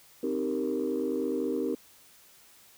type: chord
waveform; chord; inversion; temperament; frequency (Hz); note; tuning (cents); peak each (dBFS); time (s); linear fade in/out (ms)
sine; C minor seventh; none; equal; 261.6 / 311.1 / 392 / 466.2; C4 / Eb4 / G4 / Bb4; 0 / 0 / 0 / 0; -32; 0.23-1.75; 5
effects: tanh soft clip ceiling -20 dBFS + white hiss -57 dBFS RMS until 2.77 s